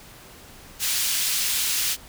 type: high-pass noise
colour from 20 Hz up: pink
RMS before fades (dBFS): -24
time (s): 0.79-1.97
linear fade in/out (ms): 50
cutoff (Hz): 3200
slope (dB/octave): 12
effects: pink hiss -46 dBFS RMS until 2.08 s